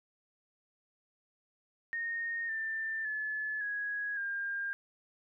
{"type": "tone with pitch steps", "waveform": "sine", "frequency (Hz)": [1848, 1784, 1722.3, 1662.6, 1605.1], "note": ["A#6", "A6", "A6", "G#6", "G6"], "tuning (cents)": [-16, 23, -37, 1, 41], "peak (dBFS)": -33, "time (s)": [1.93, 4.73], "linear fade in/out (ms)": 0, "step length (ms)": 560, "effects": []}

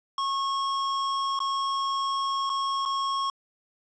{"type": "tone with dropouts", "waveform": "square", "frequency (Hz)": 1093, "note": "C#6", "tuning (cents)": -25, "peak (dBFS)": -26, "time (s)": [0.18, 3.3], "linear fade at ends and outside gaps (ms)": 2, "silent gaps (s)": [[1.391, 1.402], [2.495, 2.499], [2.853, 2.858]], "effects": ["resampled to 16000 Hz", "9-bit"]}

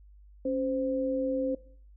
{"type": "tone pair together", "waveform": "sine", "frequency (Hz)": [274.9, 519], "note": ["C#4", "C5"], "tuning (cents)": [-14, -14], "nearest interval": "major seventh", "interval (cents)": 1100, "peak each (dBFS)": [-30, -29], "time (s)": [0.45, 1.55], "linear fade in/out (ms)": 5, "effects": ["noise-tail reverb RT60 0.5 s tail -18 dB re dry", "added 50 Hz sine -51 dBFS peak until 1.96 s"]}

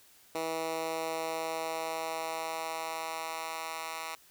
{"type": "tone with high-pass filter sweep", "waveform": "10% pulse", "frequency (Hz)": 161.9, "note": "E3", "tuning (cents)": -31, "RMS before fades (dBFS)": -36, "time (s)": [0.35, 4.15], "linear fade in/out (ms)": 2, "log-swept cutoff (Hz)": [410, 1200], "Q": 1.2, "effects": ["white hiss -60 dBFS RMS until 4.3 s"]}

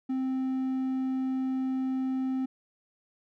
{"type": "tone", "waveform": "triangle", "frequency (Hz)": 261.6, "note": "C4", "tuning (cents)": 0, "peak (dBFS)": -25, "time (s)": [0.09, 2.46], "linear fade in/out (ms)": 10, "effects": []}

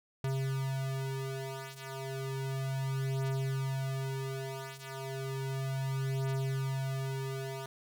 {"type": "beating tone pair", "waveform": "square", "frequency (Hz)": [133.9, 134.23], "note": ["C3", "C3"], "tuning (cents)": [40, 45], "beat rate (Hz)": 0.33, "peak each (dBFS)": [-38, -36], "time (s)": [0.24, 7.66], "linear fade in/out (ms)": 2, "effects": []}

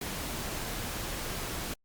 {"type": "noise", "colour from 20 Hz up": "pink", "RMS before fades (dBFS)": -36, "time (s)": [0.01, 1.74], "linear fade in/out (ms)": 5, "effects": ["Opus 48 kbps"]}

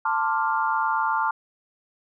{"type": "chord", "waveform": "sine", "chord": "D minor seventh", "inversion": "second", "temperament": "equal with one note detuned", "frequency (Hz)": [887.7, 1046.5, 1174.7, 1396.9], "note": ["A5", "C6", "D6", "F6"], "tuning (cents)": [15, 0, 0, 0], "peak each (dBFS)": [-24, -28, -28, -27], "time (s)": [0.05, 1.31], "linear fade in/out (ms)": 5, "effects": []}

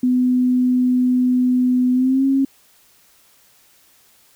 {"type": "tone with pitch glide", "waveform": "sine", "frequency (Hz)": [251.1, 270.7], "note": ["B3", "C#4"], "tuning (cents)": [29, -41], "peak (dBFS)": -13, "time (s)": [0.03, 2.45], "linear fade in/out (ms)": 5, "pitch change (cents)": 130, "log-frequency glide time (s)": [1.93, 2.25], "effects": ["white hiss -54 dBFS RMS until 4.35 s"]}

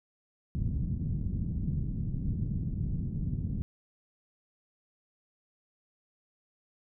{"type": "low-pass noise", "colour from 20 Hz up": "white", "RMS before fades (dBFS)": -32, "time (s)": [0.55, 3.62], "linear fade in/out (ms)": 0, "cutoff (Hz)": 180, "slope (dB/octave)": 24, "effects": []}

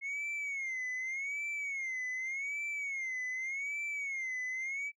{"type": "tone with vibrato", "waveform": "sine", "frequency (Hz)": 2164, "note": "C#7", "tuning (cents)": -42, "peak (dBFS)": -32, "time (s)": [0.01, 4.92], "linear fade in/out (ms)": 50, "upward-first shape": "sine", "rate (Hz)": 0.85, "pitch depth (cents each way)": 130, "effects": ["noise-tail reverb RT60 0.1 s tail -26 dB re dry", "tanh soft clip ceiling -34 dBFS"]}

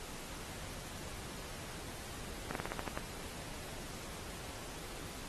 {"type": "slowing click train", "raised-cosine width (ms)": 0.5, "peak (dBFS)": -22, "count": 8, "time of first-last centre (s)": [2.51, 2.975], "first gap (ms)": 42, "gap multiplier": 1.15, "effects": ["pink hiss -47 dBFS RMS until 5.28 s", "AAC 32 kbps"]}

